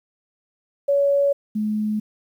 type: tone pair in turn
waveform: sine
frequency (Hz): 563 / 213.1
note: C#5 / G#3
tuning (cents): +27 / +45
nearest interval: octave + perfect fourth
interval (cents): 1682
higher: first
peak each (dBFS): -15 / -20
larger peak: first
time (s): 0.88-1.33 / 1.55-2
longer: neither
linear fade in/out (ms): 10
effects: 9-bit